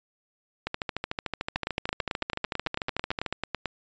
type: two click trains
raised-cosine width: 0.3 ms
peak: -13 / -12 dBFS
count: 36 / 20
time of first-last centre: 0.67-3.263 / 1.56-3.657 s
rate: 13.5 / 9.06 Hz
effects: resampled to 16000 Hz